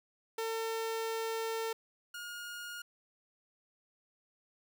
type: tone pair in turn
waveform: sawtooth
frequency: 450 / 1428.7 Hz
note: A4 / F6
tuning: +39 / +39 cents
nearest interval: octave + minor sixth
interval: 2000 cents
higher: second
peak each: -30 / -38 dBFS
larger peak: first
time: 0.38-1.73 / 2.14-2.82 s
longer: first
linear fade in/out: 5 ms
effects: none